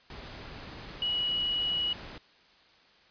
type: tone in noise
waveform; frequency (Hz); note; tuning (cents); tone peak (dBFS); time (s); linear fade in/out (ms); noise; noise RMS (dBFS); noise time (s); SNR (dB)
sine; 2922; F#7; -22; -27; 1.02-1.93; 2; pink; -44; 0.1-2.18; +14
effects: white hiss -60 dBFS RMS until 3.1 s + resampled to 11025 Hz